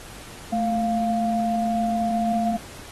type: tone pair together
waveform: sine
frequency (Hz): 220 / 698.5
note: A3 / F5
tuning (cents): 0 / 0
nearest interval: octave + minor sixth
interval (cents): 2000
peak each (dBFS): -23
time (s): 0.52-2.57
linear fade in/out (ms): 10
effects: pink hiss -42 dBFS RMS until 2.91 s + AAC 32 kbps